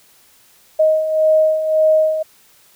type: beating tone pair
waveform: sine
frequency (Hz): 625 / 626.8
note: D#5 / D#5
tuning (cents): +8 / +13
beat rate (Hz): 1.8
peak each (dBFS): -19 / -12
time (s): 0.79-2.23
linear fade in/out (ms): 10
effects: white hiss -51 dBFS RMS until 2.75 s